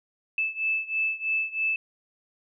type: beating tone pair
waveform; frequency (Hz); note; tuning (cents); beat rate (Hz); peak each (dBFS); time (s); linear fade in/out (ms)
sine; 2624 / 2627.1; E7 / E7; -9 / -7; 3.1; -27 / -29; 0.38-1.76; 2
effects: none